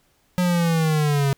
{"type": "linear sweep", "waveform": "square", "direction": "down", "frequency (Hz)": [181.5, 136.1], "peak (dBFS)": -18, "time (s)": [0.38, 1.33], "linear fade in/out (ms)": 0, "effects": ["pink hiss -63 dBFS RMS until 1.37 s"]}